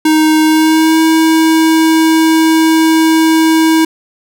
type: tone with pitch glide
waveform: square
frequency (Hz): 312.2 to 321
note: D#4 to E4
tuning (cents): +6 to -46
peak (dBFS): -7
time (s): 0.05-3.85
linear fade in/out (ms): 5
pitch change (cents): +48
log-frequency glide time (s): 0.43-1
effects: none